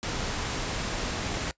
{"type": "noise", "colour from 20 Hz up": "pink", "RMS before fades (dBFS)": -31, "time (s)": [0.03, 1.51], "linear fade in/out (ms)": 0, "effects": ["noise-tail reverb RT60 0.1 s tail -20 dB re dry", "resampled to 16000 Hz"]}